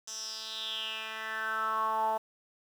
10% pulse tone with band-pass filter sweep, 220 Hz, A3, in tune, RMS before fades -34 dBFS, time 0.07-2.18 s, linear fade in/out 10 ms, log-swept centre 6400 to 770 Hz, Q 5.9, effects 9-bit

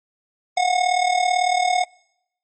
square tone with amplitude modulation, 726 Hz, F#5, 33 cents flat, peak -14 dBFS, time 0.57-1.84 s, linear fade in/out 5 ms, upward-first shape sine, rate 38 Hz, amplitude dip 70%, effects noise-tail reverb RT60 0.8 s tail -25 dB re dry + MP3 32 kbps

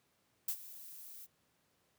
violet noise with ADSR envelope, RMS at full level -34 dBFS, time 0.48-1.27 s, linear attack 5 ms, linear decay 72 ms, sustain -17 dB, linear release 31 ms, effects pink hiss -75 dBFS RMS until 1.98 s + high-pass 100 Hz 12 dB/octave

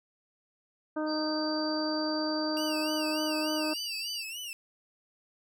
harmonic tone, 308 Hz, D#4, 17 cents flat, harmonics 1 / 2 / 3 / 4 / 5, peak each -31 / -34 / -40 / -41 / -43 dBFS, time 0.96-3.74 s, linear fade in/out 10 ms
sine tone, 4659 Hz, D8, 15 cents flat, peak -35 dBFS, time 1.06-4.25 s, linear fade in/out 50 ms
sawtooth tone with vibrato, 2780 Hz, F7, 9 cents flat, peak -34 dBFS, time 2.57-4.53 s, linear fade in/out 0 ms, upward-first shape sine, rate 3.4 Hz, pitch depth 130 cents each way
effects none

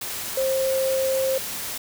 sine tone in noise, 530 Hz, C5, 22 cents sharp, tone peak -20 dBFS, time 0.37-1.38 s, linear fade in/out 5 ms, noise white, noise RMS -31 dBFS, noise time 0.01-1.78 s, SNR +8 dB, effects none

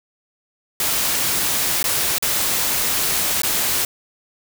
white noise with dropouts, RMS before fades -20 dBFS, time 0.8-3.85 s, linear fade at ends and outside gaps 2 ms, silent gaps 1.829-1.841 / 2.183-2.224 / 3.419-3.433 s, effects none

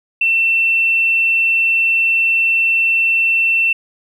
triangle tone with tanh clipping, 2690 Hz, E7, 34 cents sharp, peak -11 dBFS, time 0.21-3.73 s, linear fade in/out 5 ms, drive 2 dB, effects none

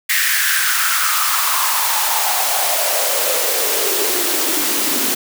white noise with high-pass filter sweep, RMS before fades -17 dBFS, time 0.09-5.15 s, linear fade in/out 10 ms, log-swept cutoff 1900 to 250 Hz, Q 5.1, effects none

